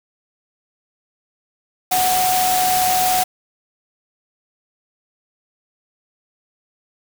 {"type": "tone in noise", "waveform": "sine", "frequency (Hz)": 738, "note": "F#5", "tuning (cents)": -5, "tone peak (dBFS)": -16, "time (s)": [1.91, 3.24], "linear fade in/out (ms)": 10, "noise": "white", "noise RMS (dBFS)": -21, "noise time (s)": [1.91, 3.24], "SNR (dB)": 2, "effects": []}